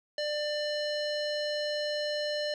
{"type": "tone with low-pass filter", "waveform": "square", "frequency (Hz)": 595, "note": "D5", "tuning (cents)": 22, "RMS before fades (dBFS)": -32, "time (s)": [0.18, 2.54], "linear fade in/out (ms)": 2, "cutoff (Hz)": 4500, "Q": 3.8, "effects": []}